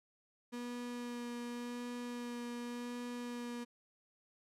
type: tone with vibrato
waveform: 35% pulse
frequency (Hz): 241.4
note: B3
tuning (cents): -39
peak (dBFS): -39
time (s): 0.52-3.65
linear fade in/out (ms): 20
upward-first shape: sine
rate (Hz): 0.89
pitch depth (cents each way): 12
effects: low-pass 11000 Hz 12 dB/octave + 13-bit